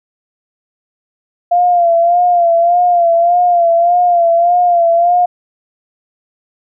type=tone with vibrato; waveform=sine; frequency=693 Hz; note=F5; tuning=14 cents flat; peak=-7 dBFS; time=1.51-5.26 s; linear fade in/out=10 ms; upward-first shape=sine; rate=1.7 Hz; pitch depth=53 cents each way; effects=none